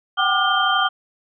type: tone cluster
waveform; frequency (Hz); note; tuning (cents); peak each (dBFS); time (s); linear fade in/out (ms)
sine; 756 / 788 / 1193 / 1428 / 3142; F#5 / G5 / D6 / F6 / G7; +37 / +9 / +27 / +38 / +3; -24 / -27 / -20 / -21 / -22; 0.17-0.89; 20
effects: none